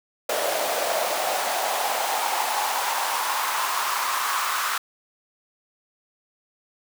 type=noise with high-pass filter sweep; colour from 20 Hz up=pink; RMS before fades=-25 dBFS; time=0.29-4.78 s; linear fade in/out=5 ms; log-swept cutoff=580 to 1200 Hz; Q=3.9; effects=none